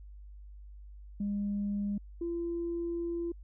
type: tone pair in turn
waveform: sine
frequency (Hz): 203.1 / 340.6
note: G#3 / F4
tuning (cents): -38 / -43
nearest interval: major sixth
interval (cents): 895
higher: second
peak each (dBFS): -29 / -31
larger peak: first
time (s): 1.2-1.98 / 2.21-3.32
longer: second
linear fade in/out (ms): 5
effects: tanh soft clip ceiling -26 dBFS + added 50 Hz sine -46 dBFS peak until 3.43 s